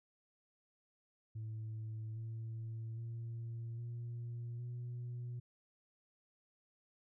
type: tone with pitch steps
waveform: sine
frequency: 110 / 112.77 / 115.6 / 118.51 / 121.49 Hz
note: A2 / A2 / A#2 / A#2 / B2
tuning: 0 / +43 / -14 / +29 / -28 cents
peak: -39 dBFS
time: 1.35-5.4 s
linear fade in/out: 10 ms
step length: 810 ms
effects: tanh soft clip ceiling -39 dBFS